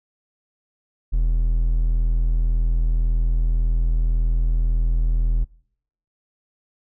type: tone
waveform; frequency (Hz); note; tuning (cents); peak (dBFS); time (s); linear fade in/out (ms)
triangle; 40.92; E1; -12; -14; 1.12-5.45; 20
effects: noise-tail reverb RT60 0.7 s tail -25 dB re dry